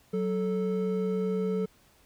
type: tone pair together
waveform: triangle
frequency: 186.55 / 438.6 Hz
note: F#3 / A4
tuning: +14 / -6 cents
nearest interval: octave + minor third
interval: 1480 cents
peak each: -27 dBFS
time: 0.13-1.66 s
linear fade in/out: 10 ms
effects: pink hiss -62 dBFS RMS until 2.05 s